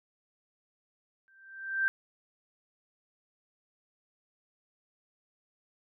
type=tone with exponential growth; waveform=sine; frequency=1568 Hz; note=G6; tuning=in tune; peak=-22 dBFS; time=1.28-1.88 s; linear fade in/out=0 ms; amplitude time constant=130 ms; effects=none